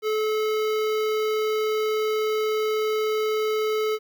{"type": "tone with notch filter", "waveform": "square", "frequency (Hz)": 431.8, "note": "A4", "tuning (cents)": -33, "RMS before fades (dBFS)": -24, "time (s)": [0.02, 3.99], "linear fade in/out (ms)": 50, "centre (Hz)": 8800, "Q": 0.75, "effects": ["10-bit"]}